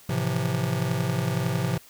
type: chord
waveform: square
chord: F major seventh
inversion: first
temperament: just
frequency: 109.13 / 130.96 / 163.7 / 174.61 Hz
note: A2 / C3 / E3 / F3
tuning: -14 / +2 / -12 / 0 cents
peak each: -31 / -28 / -32 / -31 dBFS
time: 0.09-1.78 s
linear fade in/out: 5 ms
effects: white hiss -52 dBFS RMS until 1.89 s